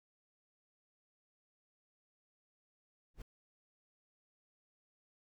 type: noise with exponential growth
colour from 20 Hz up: brown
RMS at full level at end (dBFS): -37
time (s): 3.14-3.22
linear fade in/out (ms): 5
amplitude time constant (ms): 17
effects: none